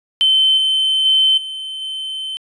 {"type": "tone with level steps", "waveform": "triangle", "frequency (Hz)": 3078, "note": "G7", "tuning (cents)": -32, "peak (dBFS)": [-7, -11, -7, -23, -21], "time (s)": [0.21, 2.37], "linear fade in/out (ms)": 0, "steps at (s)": [0.57, 1.05, 1.37, 1.81], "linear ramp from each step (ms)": 10, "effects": ["tanh soft clip ceiling -7 dBFS", "resampled to 22050 Hz"]}